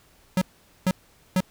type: tone bursts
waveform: square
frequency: 185 Hz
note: F#3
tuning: in tune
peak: -19 dBFS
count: 3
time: 0.37-1.405 s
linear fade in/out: 2 ms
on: 45 ms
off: 450 ms
effects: pink hiss -58 dBFS RMS until 1.5 s